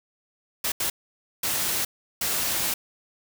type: noise bursts at uneven times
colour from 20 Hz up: white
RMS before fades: -26 dBFS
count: 4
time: 0.64-0.72 / 0.8-0.9 / 1.43-1.85 / 2.21-2.74 s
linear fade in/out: 5 ms
effects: none